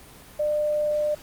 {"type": "tone", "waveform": "sine", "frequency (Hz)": 599, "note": "D5", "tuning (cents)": 34, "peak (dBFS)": -21, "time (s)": [0.39, 1.15], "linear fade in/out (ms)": 10, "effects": ["pink hiss -47 dBFS RMS until 1.22 s", "Opus 24 kbps"]}